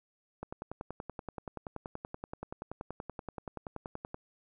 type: click train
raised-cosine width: 1 ms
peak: -25 dBFS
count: 40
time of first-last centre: 0.43-4.144 s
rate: 10.5 Hz
effects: none